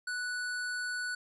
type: tone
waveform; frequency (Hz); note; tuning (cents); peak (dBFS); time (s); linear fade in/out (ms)
square; 1480; F#6; 0; -34; 0.07-1.15; 5
effects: resampled to 24000 Hz

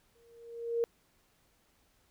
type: tone with exponential growth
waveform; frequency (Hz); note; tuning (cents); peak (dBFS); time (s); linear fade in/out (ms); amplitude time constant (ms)
sine; 466.4; A#4; +1; -25; 0.15-0.84; 0; 150
effects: pink hiss -70 dBFS RMS until 2.1 s

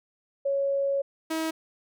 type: tone pair in turn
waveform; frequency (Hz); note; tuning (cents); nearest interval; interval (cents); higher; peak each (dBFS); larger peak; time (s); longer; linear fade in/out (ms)
sine / sawtooth; 554.4 / 320.6; C#5 / E4; 0 / -48; major sixth; 948; first; -23; neither; 0.45-1.02 / 1.3-1.51; first; 10
effects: none

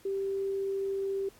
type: tone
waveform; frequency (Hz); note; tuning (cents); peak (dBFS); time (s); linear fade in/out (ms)
sine; 391.2; G4; -4; -29; 0.05-1.29; 5
effects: pink hiss -59 dBFS RMS until 1.39 s + AAC 64 kbps

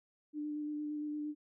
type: tone with vibrato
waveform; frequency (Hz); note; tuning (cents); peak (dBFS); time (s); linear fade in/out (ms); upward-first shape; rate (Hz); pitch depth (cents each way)
sine; 298.7; D4; +29; -36; 0.33-1.35; 50; square; 8.7; 11
effects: none

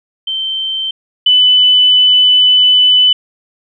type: tone pair in turn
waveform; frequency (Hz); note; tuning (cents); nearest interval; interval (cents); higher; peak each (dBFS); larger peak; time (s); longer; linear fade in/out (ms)
sine; 3111 / 2998; G7 / F#7; -14 / +22; minor second; 64; first; -15 / -5; second; 0.27-0.91 / 1.26-3.13; second; 5
effects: none

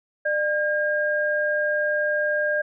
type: tone pair together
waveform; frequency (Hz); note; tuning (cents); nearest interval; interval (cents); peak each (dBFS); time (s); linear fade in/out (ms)
sine; 599 / 1614.9; D5 / G#6; +34 / -49; octave + perfect fourth; 1717; -23; 0.25-2.62; 10
effects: none

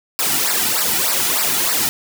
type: noise with flanger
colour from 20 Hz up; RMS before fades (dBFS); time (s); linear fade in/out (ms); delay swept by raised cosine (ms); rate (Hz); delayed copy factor
white; -18; 0.19-1.89; 0; 0.3 to 1.9; 3.3; -0.8
effects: none

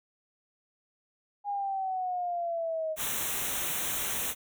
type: exponential sweep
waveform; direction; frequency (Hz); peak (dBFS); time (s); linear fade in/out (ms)
sine; down; 820 to 624; -29; 1.44-2.97; 50
type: band-stop noise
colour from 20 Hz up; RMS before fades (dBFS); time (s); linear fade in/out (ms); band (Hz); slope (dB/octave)
white; -32; 2.96-4.35; 50; 4000 to 5700; 96
effects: none

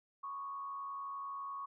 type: tone with frequency modulation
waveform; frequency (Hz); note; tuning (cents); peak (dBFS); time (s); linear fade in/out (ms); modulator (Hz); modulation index
sine; 1108.7; C#6; 0; -40; 0.23-1.66; 10; 91.5; 0.51
effects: none

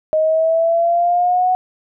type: exponential sweep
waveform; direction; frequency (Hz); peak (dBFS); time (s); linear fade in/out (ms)
sine; up; 622.3 to 741; -12; 0.13-1.55; 0
effects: none

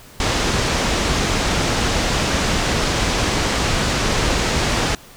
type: low-pass noise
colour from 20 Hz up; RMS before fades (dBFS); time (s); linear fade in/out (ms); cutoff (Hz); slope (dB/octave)
pink; -19; 0.2-4.95; 2; 7300; 24
effects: pink hiss -43 dBFS RMS until 5.16 s

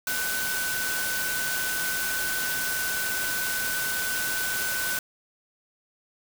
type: tone in noise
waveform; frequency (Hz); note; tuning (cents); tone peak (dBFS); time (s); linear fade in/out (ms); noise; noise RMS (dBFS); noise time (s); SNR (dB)
sine; 1507; F#6; +31; -29; 0.07-4.99; 2; white; -30; 0.07-4.99; -2
effects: none

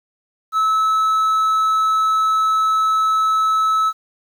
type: tone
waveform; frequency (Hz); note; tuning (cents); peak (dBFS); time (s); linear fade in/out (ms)
triangle; 1300; E6; -24; -12; 0.52-3.93; 50
effects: 8-bit

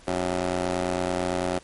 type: ring-modulated tone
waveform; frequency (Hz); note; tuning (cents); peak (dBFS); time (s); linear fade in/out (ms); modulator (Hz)
15% pulse; 89; F2; +33; -15; 0.07-1.59; 10; 461
effects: pink hiss -52 dBFS RMS until 1.63 s + MP3 48 kbps

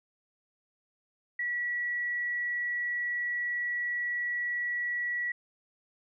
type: tone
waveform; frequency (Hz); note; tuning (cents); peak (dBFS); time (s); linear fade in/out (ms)
sine; 1937; B6; -34; -29; 1.39-5.32; 5
effects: none

